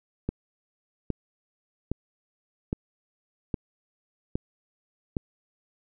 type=click train; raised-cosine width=3 ms; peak=-14 dBFS; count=7; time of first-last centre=0.29-5.168 s; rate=1.23 Hz; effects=none